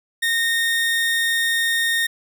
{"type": "tone", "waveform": "30% pulse", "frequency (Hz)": 1843, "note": "A#6", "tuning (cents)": -20, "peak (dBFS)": -15, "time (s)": [0.22, 2.07], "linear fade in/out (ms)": 10, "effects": []}